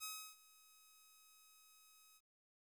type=tone with ADSR envelope; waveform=5% pulse; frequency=1271 Hz; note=D#6; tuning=36 cents sharp; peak=-32 dBFS; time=0-2.21 s; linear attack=36 ms; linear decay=320 ms; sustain=-21 dB; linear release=43 ms; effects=12-bit